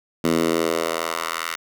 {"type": "tone with high-pass filter sweep", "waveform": "10% pulse", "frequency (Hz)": 82.41, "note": "E2", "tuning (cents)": 0, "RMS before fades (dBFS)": -23, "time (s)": [0.24, 1.56], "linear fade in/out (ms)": 5, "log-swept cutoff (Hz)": [220, 1600], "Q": 1.4, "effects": []}